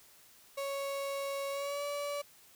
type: tone with pitch glide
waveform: 35% pulse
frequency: 554.4 to 575.6 Hz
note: C#5 to D5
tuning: 0 to -35 cents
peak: -33 dBFS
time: 0.57-2.22 s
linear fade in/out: 10 ms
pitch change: +65 cents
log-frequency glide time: 1.5-1.84 s
effects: white hiss -60 dBFS RMS until 2.55 s